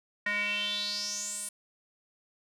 square tone with band-pass filter sweep, 206.4 Hz, G#3, 10 cents flat, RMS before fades -33 dBFS, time 0.26-1.49 s, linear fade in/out 5 ms, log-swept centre 1900 to 9600 Hz, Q 6.5, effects none

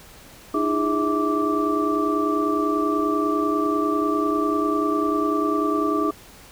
sine tone cluster, 304.4 / 334.5 / 410.7 / 650 / 1168 Hz, D#4 / E4 / G#4 / E5 / D6, -38 / +25 / -19 / -24 / -10 cents, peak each -23 / -28 / -26 / -31 / -24 dBFS, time 0.54-6.11 s, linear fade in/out 5 ms, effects pink hiss -46 dBFS RMS until 6.51 s

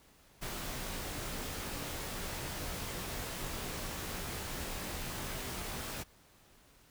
pink noise with comb filter, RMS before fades -40 dBFS, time 0.41-6.04 s, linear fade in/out 20 ms, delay 19 ms, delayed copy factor -0.55, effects pink hiss -63 dBFS RMS until 6.9 s

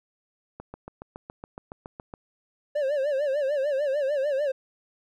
click train, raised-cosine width 1 ms, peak -24 dBFS, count 12, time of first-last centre 0.6-2.138 s, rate 7.15 Hz
triangle tone with vibrato, 563 Hz, C#5, 27 cents sharp, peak -21 dBFS, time 2.75-4.52 s, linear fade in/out 10 ms, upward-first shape sine, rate 6.7 Hz, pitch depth 120 cents each way
effects none

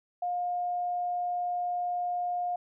sine tone, 711 Hz, F5, 31 cents sharp, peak -28 dBFS, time 0.22-2.56 s, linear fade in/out 5 ms, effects none

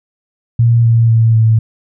sine tone with pitch steps, 117.2 / 115.32 / 113.47 / 111.65 Hz, A#2 / A#2 / A#2 / A2, +10 / -18 / -46 / +26 cents, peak -6 dBFS, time 0.59-1.59 s, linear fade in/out 5 ms, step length 250 ms, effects none

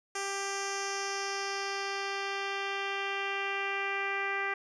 10% pulse tone with low-pass filter sweep, 394.7 Hz, G4, 12 cents sharp, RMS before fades -34 dBFS, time 0.15-4.54 s, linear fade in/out 5 ms, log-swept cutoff 7600 to 2100 Hz, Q 2.6, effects none

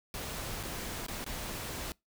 pink noise with dropouts, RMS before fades -39 dBFS, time 0.14-1.92 s, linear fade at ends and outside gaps 1 ms, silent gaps 0.63-0.634 / 1.065-1.083 / 1.243-1.263 s, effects noise-tail reverb RT60 0.2 s tail -25 dB re dry

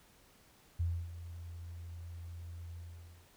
sine tone with ADSR envelope, 85.2 Hz, F2, 42 cents flat, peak -29 dBFS, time 0.79-3.3 s, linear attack 14 ms, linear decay 270 ms, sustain -14 dB, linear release 560 ms, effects pink hiss -64 dBFS RMS until 3.36 s

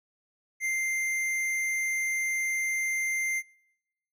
sine tone with tanh clipping, 2093 Hz, C7, in tune, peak -28 dBFS, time 0.6-3.43 s, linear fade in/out 50 ms, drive 14 dB, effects noise-tail reverb RT60 0.9 s tail -26 dB re dry

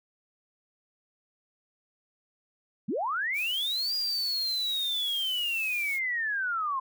sine linear two-way sweep, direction up then down, 157.6 to 4864 to 1028 Hz, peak -27 dBFS, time 2.88-6.8 s, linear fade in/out 10 ms, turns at 3.95 s
blue noise, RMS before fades -43 dBFS, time 3.33-6 s, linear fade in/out 50 ms
effects none

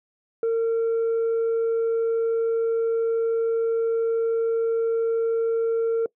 sine tone, 456.5 Hz, A#4, 36 cents flat, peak -17 dBFS, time 0.43-6.06 s, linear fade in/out 2 ms, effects noise-tail reverb RT60 0.1 s tail -23 dB re dry + tanh soft clip ceiling -19 dBFS

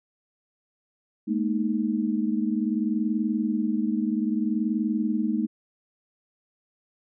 sine chord, Ab suspended second, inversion none, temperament equal with one note detuned, 212.5 / 233.1 / 311.1 Hz, Ab3 / Bb3 / Eb4, +40 / 0 / 0 cents, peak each -26 / -27 / -28 dBFS, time 1.27-5.47 s, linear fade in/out 20 ms, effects none

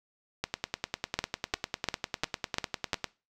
two click trains, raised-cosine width 0.2 ms, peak -12 / -10 dBFS, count 27 / 6, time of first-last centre 0.44-3.043 / 1.19-2.932 s, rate 9.99 / 2.87 Hz, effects noise-tail reverb RT60 0.3 s tail -21 dB re dry

